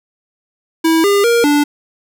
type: tone with pitch steps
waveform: square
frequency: 324.9 / 403 / 469.6 / 291.9 Hz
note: E4 / G4 / A#4 / D4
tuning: -25 / +48 / +13 / -10 cents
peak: -10 dBFS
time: 0.84-1.64 s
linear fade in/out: 10 ms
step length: 200 ms
effects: none